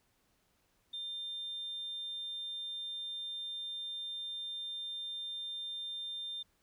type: tone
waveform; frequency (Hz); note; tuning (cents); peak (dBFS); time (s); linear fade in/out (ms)
sine; 3600; A7; +39; -37; 0.93-6.43; 10
effects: tanh soft clip ceiling -35 dBFS + pink hiss -74 dBFS RMS until 6.62 s